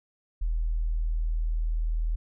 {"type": "tone", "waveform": "sine", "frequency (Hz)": 40.14, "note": "E1", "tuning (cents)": -45, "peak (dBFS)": -24, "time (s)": [0.41, 2.16], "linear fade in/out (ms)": 10, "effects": []}